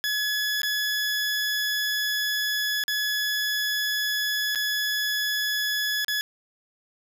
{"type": "tone with dropouts", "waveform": "20% pulse", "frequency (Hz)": 1698, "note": "G#6", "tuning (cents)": 38, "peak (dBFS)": -19, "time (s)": [0.04, 6.21], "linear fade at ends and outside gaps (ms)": 0, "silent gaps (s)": [[0.618, 0.632], [2.838, 2.881], [4.549, 4.557], [6.046, 6.082]], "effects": []}